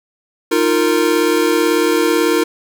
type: chord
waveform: square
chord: Eb suspended second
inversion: none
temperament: equal with one note detuned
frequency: 311.1 / 349.2 / 461.6 Hz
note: Eb4 / F4 / Bb4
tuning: 0 / 0 / -17 cents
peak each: -18 / -17 / -17 dBFS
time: 0.51-2.44 s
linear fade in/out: 10 ms
effects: none